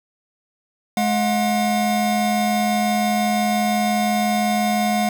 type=tone pair together; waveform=square; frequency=211.4 / 720 Hz; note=G#3 / F#5; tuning=+31 / -47 cents; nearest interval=octave + major sixth; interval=2122 cents; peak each=-21 dBFS; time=0.97-5.09 s; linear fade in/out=2 ms; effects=7-bit